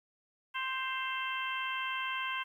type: harmonic tone with a mistuned harmonic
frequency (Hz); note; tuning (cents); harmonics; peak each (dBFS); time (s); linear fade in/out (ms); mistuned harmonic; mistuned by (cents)
523.3; C5; 0; 2 / 3 / 4 / 5 / 6; -37 / -39 / -41 / -40 / -42; 0.54-2.44; 20; 5; +40
effects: 11-bit